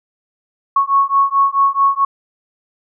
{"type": "beating tone pair", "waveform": "sine", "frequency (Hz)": [1102, 1106.6], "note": ["C#6", "C#6"], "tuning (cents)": [-11, -3], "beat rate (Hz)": 4.6, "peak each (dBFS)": -14, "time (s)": [0.76, 2.05], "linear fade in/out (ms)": 5, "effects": []}